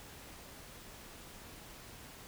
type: silence
effects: pink hiss -52 dBFS RMS until 2.27 s